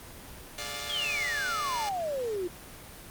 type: chord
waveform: 5% pulse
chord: D diminished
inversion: second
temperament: just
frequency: 422.9 / 587.3 / 704.8 Hz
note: Ab4 / D5 / F5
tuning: +31 / 0 / +16 cents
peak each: -31 / -26 / -29 dBFS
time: 0.58-1.89 s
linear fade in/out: 2 ms
type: exponential sweep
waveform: sine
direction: down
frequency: 3416 to 342.7 Hz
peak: -29 dBFS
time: 0.89-2.48 s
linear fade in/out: 10 ms
effects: pink hiss -46 dBFS RMS until 3.1 s + Opus 24 kbps